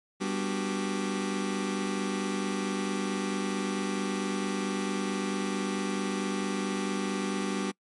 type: chord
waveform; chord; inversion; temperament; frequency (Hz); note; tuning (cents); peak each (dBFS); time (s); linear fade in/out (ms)
sawtooth; G major seventh; none; just; 196 / 245 / 294 / 367.5; G3 / B3 / D4 / F#4; 0 / -14 / +2 / -12; -27 / -32 / -31 / -32; 0.2-7.72; 20
effects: noise-tail reverb RT60 0.1 s tail -25 dB re dry + MP3 48 kbps